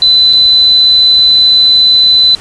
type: tone with dropouts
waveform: sine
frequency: 4013 Hz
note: B7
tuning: 27 cents sharp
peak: -3 dBFS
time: 0.02-2.35 s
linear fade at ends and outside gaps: 1 ms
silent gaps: 0.329-0.333 s
effects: pink hiss -31 dBFS RMS until 2.4 s + resampled to 22050 Hz